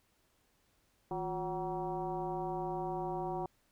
sine tone with frequency modulation, 554.4 Hz, C#5, in tune, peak -34 dBFS, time 1.11-3.46 s, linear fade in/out 2 ms, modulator 196 Hz, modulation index 2, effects pink hiss -73 dBFS RMS until 3.71 s

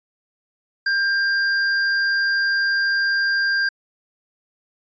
square tone, 1593 Hz, G6, 27 cents sharp, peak -18 dBFS, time 0.86-3.69 s, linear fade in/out 5 ms, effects resampled to 16000 Hz

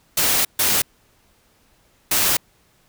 white noise bursts at uneven times, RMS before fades -18 dBFS, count 3, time 0.17-0.45 / 0.59-0.82 / 2.11-2.37 s, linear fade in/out 5 ms, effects pink hiss -59 dBFS RMS until 2.88 s

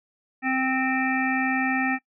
harmonic tone, 261.6 Hz, C4, in tune, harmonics 1 / 3 / 5 / 7 / 9 / 10, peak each -25 / -28 / -34 / -27 / -31 / -38 dBFS, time 0.42-1.99 s, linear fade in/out 50 ms, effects noise-tail reverb RT60 0.1 s tail -21 dB re dry

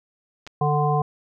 clicks, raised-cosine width 0.2 ms, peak -22 dBFS, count 2, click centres 0.467 / 0.474 s
harmonic tone, 148.2 Hz, D3, 16 cents sharp, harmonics 1 / 3 / 5 / 7, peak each -21 / -26 / -23 / -26 dBFS, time 0.61-1.02 s, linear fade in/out 5 ms
effects none

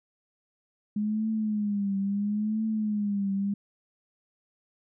sine tone with vibrato, 207.7 Hz, G#3, in tune, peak -25 dBFS, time 0.96-3.54 s, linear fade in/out 5 ms, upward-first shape triangle, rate 0.74 Hz, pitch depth 110 cents each way, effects none

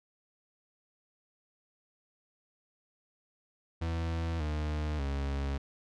40% pulse tone with pitch steps, 82.7 / 75.84 / 69.54 Hz, E2 / D#2 / C#2, +6 / -44 / +6 cents, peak -30 dBFS, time 3.81-5.58 s, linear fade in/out 10 ms, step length 590 ms, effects low-pass 5000 Hz 12 dB/octave

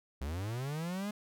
45% pulse linear sweep, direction up, 63.3 to 211.9 Hz, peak -35 dBFS, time 0.21-1.11 s, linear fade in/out 5 ms, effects none

